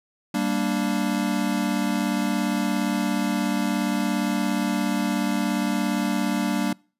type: chord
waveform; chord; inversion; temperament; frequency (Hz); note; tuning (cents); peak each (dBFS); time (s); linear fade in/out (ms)
square; G minor; none; equal; 196 / 233.1 / 293.7; G3 / Bb3 / D4; 0 / 0 / 0; -27; 0.34-6.73; 5
effects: noise-tail reverb RT60 0.4 s tail -26 dB re dry + resampled to 32000 Hz